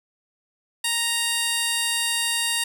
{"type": "tone with band-pass filter", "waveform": "15% pulse", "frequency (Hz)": 932.3, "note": "A#5", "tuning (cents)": 0, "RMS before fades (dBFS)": -24, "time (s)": [0.84, 2.64], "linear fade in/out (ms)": 5, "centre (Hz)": 8400, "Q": 0.71, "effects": []}